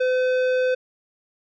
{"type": "tone with tanh clipping", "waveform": "triangle", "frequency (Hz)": 509, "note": "C5", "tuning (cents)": -48, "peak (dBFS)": -20, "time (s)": [0, 0.75], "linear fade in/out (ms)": 10, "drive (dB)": 17, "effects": []}